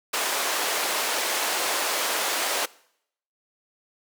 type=band-pass noise; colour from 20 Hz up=pink; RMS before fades=-26 dBFS; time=0.13-2.66 s; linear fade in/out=10 ms; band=490 to 15000 Hz; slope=12 dB/octave; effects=noise-tail reverb RT60 0.7 s tail -22 dB re dry + high-pass 300 Hz 12 dB/octave